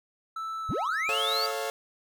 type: tone with pitch glide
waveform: triangle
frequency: 1318.5 to 1293.6 Hz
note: E6 to E6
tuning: 0 to -33 cents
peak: -30 dBFS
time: 0.36-1.51 s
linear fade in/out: 5 ms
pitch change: -33 cents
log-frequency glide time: 0.61-0.74 s
type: linear sweep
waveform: triangle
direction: up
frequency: 49.09 to 4700 Hz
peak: -26 dBFS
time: 0.69-1.46 s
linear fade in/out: 0 ms
type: chord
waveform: sawtooth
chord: A augmented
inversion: none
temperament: equal with one note detuned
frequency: 440 / 550.5 / 698.5 Hz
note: A4 / C#5 / E#5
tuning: 0 / -12 / 0 cents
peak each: -30 / -30 / -31 dBFS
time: 1.09-1.7 s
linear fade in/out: 0 ms
effects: none